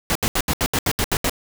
pink noise bursts, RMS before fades -20 dBFS, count 10, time 0.1-1.296 s, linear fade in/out 0 ms, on 53 ms, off 74 ms, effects none

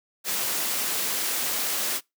white noise, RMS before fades -27 dBFS, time 0.24-2.01 s, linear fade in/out 50 ms, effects noise-tail reverb RT60 0.2 s tail -25 dB re dry + high-pass 200 Hz 12 dB/octave

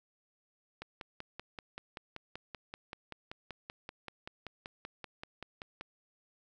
click train, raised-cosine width 0.3 ms, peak -26 dBFS, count 27, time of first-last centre 0.82-5.81 s, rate 5.21 Hz, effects none

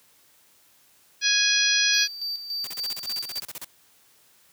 harmonic tone, 830.6 Hz, G#5, in tune, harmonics 2 / 3 / 4 / 5 / 6 / 7, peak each -26 / -26 / -26 / -26 / -26 / -26 dBFS, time 1.21-2.08 s, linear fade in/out 50 ms
triangle tone with tremolo, 4638 Hz, D8, 22 cents flat, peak -26 dBFS, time 1.93-3.4 s, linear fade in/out 5 ms, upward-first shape square, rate 3.5 Hz, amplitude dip 60%
white noise bursts, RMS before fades -36 dBFS, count 16, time 2.64-3.645 s, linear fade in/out 0 ms, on 30 ms, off 35 ms
effects white hiss -59 dBFS RMS until 4.52 s + high-pass 60 Hz 12 dB/octave

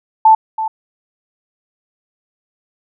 sine tone with echo, 880 Hz, A5, in tune, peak -4 dBFS, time 0.25-0.35 s, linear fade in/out 5 ms, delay 330 ms, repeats 1, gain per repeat -12 dB, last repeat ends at 0.68 s, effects none

